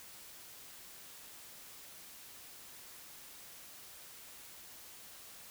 silence, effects white hiss -53 dBFS RMS until 5.5 s

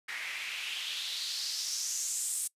white noise with band-pass filter sweep, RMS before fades -36 dBFS, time 0.08-2.48 s, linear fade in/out 10 ms, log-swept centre 1900 to 9100 Hz, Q 3.5, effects noise-tail reverb RT60 0.1 s tail -23 dB re dry + resampled to 32000 Hz

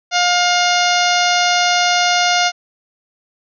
harmonic tone, 710 Hz, F5, 28 cents sharp, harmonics 1 / 2 / 3 / 4 / 5 / 6 / 7 / 8 / 9, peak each -16 / -19 / -21 / -22 / -23 / -24 / -24 / -25 / -26 dBFS, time 0.11-2.52 s, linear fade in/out 50 ms, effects none

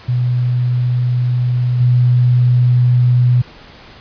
sine tone with level steps, 123.47 Hz, B2, in tune, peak -12 / -8 dBFS, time 0.08-3.42 s, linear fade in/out 10 ms, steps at 1.8 s, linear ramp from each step 5 ms, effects pink hiss -39 dBFS RMS until 4 s + resampled to 11025 Hz

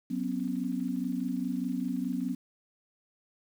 sine chord, F# suspended fourth, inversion none, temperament equal with one note detuned, 185 / 246.9 / 271.8 Hz, F#3 / B3 / C#4, 0 / 0 / -34 cents, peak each -35 / -32 / -34 dBFS, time 0.1-2.35 s, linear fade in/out 10 ms, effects 9-bit

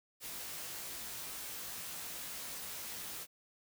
white noise with comb filter, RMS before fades -44 dBFS, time 0.2-3.27 s, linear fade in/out 50 ms, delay 18 ms, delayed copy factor +0.75, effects none

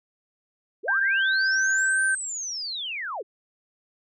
sine linear two-way sweep, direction up then down, 319 to 9170 to 319 Hz, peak -29 dBFS, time 0.83-3.23 s, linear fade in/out 20 ms, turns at 2.05 s
sine tone with pitch glide, 1580 to 1552.9 Hz, G6 to G6, +13 to -17 cents, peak -20 dBFS, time 0.88-2.15 s, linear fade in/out 5 ms, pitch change -30 cents, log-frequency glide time 1.17-1.27 s
effects none

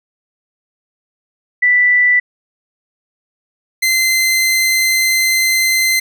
sine / sawtooth tone pair in turn, 1975.5 / 2069 Hz, B6 / C7, 0 / -20 cents, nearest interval minor second, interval 80 cents, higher second, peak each -8 dBFS, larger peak neither, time 1.62-2.2 / 3.82-6 s, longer second, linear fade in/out 10 ms, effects none

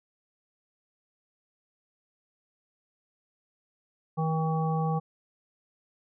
harmonic tone with a mistuned harmonic, 159.5 Hz, D#3, 43 cents sharp, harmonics 1 / 3 / 5 / 7, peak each -26 / -35 / -32 / -37 dBFS, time 4.17-5 s, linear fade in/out 20 ms, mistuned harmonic 7, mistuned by +18 cents, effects none

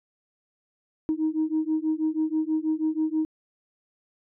sine beating tone pair, 310.8 / 317 Hz, D#4 / D#4, -2 / +32 cents, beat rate 6.2 Hz, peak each -25 dBFS, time 1.09-3.25 s, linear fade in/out 0 ms, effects tanh soft clip ceiling -17 dBFS

